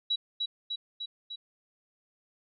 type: tone with echo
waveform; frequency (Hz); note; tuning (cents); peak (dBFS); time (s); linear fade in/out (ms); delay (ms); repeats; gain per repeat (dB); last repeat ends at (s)
sine; 3898; B7; -23; -25; 0.1-0.16; 10; 300; 4; -3; 1.36
effects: none